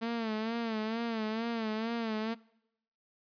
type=tone with vibrato; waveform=sawtooth; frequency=224.6 Hz; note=A3; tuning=36 cents sharp; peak=-28 dBFS; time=0.01-2.35 s; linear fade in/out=20 ms; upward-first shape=sine; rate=2.2 Hz; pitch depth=74 cents each way; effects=noise-tail reverb RT60 0.8 s tail -23 dB re dry + resampled to 11025 Hz